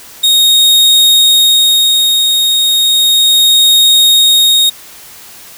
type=tone with tremolo; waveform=40% pulse; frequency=3729 Hz; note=A#7; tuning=in tune; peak=-3 dBFS; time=0.23-4.7 s; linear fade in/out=10 ms; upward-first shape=sine; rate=0.34 Hz; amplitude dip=35%; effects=white hiss -34 dBFS RMS until 5.57 s